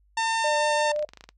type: harmonic tone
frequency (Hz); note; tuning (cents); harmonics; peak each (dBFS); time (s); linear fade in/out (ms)
903; A5; +45; 1 / 2 / 3 / 4 / 5 / 6 / 7 / 8 / 9 / 10; -24 / -30 / -34 / -36 / -38 / -40 / -41 / -42 / -43 / -44; 0.17-0.92; 5
type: tone with vibrato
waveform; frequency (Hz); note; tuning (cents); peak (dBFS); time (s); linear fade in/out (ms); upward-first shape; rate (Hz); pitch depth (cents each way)
sine; 597; D5; +28; -24; 0.44-1.05; 5; triangle; 5.7; 16
type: clicks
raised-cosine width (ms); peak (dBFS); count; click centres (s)
0.2; -26; 10; 0.898 / 0.962 / 0.993 / 1.026 / 1.09 / 1.135 / 1.173 / 1.209 / 1.24 / 1.29
effects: noise-tail reverb RT60 0.1 s tail -22 dB re dry + added 50 Hz sine -59 dBFS peak until 1.37 s